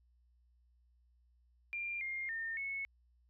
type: tone with pitch steps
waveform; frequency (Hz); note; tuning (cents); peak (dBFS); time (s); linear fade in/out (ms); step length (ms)
sine; 2388 / 2121 / 1817 / 2199; D7 / C7 / A#6 / C#7; +28 / +23 / -45 / -14; -37; 1.73-2.85; 0; 280
effects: added 60 Hz sine -67 dBFS peak until 3.29 s